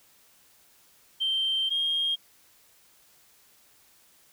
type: tone pair in turn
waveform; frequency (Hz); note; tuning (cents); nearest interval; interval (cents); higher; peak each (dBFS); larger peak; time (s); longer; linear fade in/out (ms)
sine; 3136 / 3232; G7 / G#7; 0 / -48; minor second; 52; second; -23; neither; 1.2-1.7 / 1.7-2.16; first; 20
effects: tanh soft clip ceiling -19 dBFS + white hiss -60 dBFS RMS until 4.32 s